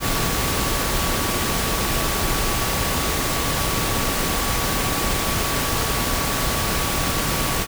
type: tone in noise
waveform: sine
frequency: 1136 Hz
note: C#6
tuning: 42 cents sharp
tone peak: -31 dBFS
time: 0-7.67 s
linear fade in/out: 50 ms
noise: pink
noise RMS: -22 dBFS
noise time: 0-7.67 s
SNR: -12 dB
effects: none